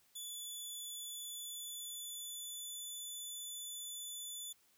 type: tone with pitch glide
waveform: 15% pulse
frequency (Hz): 3459 to 3485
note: A7 to A7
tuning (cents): -30 to -17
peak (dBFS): -37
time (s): 0.15-4.53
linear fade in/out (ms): 10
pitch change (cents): +13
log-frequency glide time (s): 0.99-2.87
effects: white hiss -71 dBFS RMS until 4.77 s